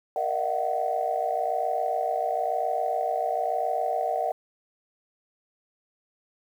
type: tone cluster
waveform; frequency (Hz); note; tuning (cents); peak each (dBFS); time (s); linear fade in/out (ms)
sine; 467.2 / 603 / 650 / 690 / 751; A#4 / D5 / E5 / F5 / F#5; +4 / +46 / -24 / -21 / +26; -33 / -30 / -33 / -31 / -27; 0.16-4.32; 2
effects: tanh soft clip ceiling -14 dBFS + 9-bit